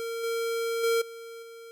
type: tone with level steps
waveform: square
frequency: 460 Hz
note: A#4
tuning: 23 cents flat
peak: -32 / -28 / -23 / -41 / -44 dBFS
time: 0-1.71 s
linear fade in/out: 0 ms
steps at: 0.23 / 0.83 / 1.01 / 1.42 s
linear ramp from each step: 10 ms
effects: none